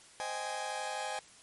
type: chord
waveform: sawtooth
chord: Ab major seventh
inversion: first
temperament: just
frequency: 519.1 / 623 / 778.7 / 830.6 Hz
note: C5 / Eb5 / G5 / Ab5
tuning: -14 / +2 / -12 / 0 cents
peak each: -40 / -39 / -38 / -34 dBFS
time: 0.2-1.19 s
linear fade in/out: 0 ms
effects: white hiss -57 dBFS RMS until 1.42 s + MP3 48 kbps